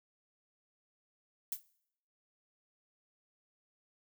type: noise with exponential decay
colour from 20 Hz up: violet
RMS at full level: -31 dBFS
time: 1.52-1.62 s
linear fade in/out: 5 ms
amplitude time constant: 21 ms
effects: noise-tail reverb RT60 0.7 s tail -21 dB re dry